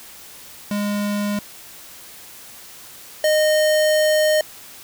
square tone pair in turn, 205.4 / 615.5 Hz, G#3 / D#5, -19 / -19 cents, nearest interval octave + perfect fifth, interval 1900 cents, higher second, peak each -21 / -15 dBFS, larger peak second, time 0.71-1.39 / 3.24-4.41 s, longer second, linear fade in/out 2 ms, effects white hiss -41 dBFS RMS until 4.83 s

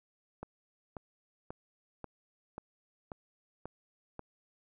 click train, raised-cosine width 1 ms, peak -27 dBFS, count 8, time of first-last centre 0.43-4.193 s, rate 1.86 Hz, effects none

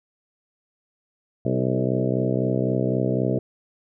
harmonic tone with a mistuned harmonic, 63.9 Hz, C2, 40 cents flat, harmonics 2 / 3 / 4 / 5 / 6 / 7 / 8 / 9 / 10, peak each -25 / -27 / -28 / -29 / -30 / -30 / -31 / -32 / -32 dBFS, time 1.45-3.39 s, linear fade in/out 5 ms, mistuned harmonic 6, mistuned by +20 cents, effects none

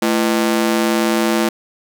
sawtooth ring-modulated tone, 279.2 Hz, C#4, 13 cents sharp, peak -7 dBFS, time 0.02-1.49 s, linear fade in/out 5 ms, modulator 59.2 Hz, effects none

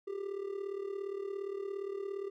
triangle tone with amplitude modulation, 395.8 Hz, G4, 17 cents sharp, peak -31 dBFS, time 0.07-2.3 s, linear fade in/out 10 ms, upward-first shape sine, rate 37.3 Hz, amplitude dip 75%, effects none

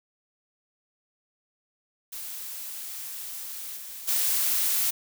blue noise with level steps, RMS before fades -37 / -40 / -25 dBFS, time 2.12-4.91 s, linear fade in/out 10 ms, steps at 3.76 / 4.07 s, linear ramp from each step 20 ms, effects none

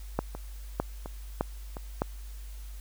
two click trains, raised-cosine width 1 ms, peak -24 / -12 dBFS, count 3 / 4, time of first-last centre 0.35-1.768 / 0.19-2.019 s, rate 1.41 / 1.64 Hz, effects added 50 Hz sine -39 dBFS peak until 2.8 s + white hiss -55 dBFS RMS until 2.8 s

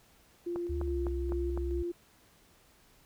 sine tone with tremolo, 347 Hz, F4, 11 cents flat, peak -32 dBFS, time 0.46-1.92 s, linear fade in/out 10 ms, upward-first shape square, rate 2.4 Hz, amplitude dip 30%
click train, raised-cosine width 1 ms, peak -25 dBFS, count 5, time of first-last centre 0.56-1.575 s, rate 3.94 Hz
sine tone with pitch glide, 73.42 to 65.41 Hz, D2 to C2, 0 to 0 cents, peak -32 dBFS, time 0.69-1.83 s, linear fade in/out 10 ms, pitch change -200 cents, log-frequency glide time 0.79-1.01 s
effects pink hiss -63 dBFS RMS until 3.05 s

